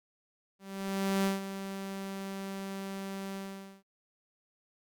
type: tone with ADSR envelope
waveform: sawtooth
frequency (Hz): 194.7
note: G3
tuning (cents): -12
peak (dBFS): -22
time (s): 0.59-3.83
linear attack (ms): 660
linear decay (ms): 150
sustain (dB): -11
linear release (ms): 480
effects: Opus 48 kbps